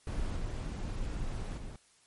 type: noise with level steps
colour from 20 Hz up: brown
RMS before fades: -34 / -36 / -42 dBFS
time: 0.07-1.76 s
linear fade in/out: 2 ms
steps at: 0.36 / 1.57 s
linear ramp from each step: 10 ms
effects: white hiss -65 dBFS RMS until 2.06 s + MP3 48 kbps